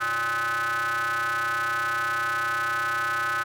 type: ring-modulated tone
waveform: square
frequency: 114.5 Hz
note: A#2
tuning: 31 cents flat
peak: -22 dBFS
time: 0-3.44 s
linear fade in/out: 20 ms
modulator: 1390 Hz
effects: none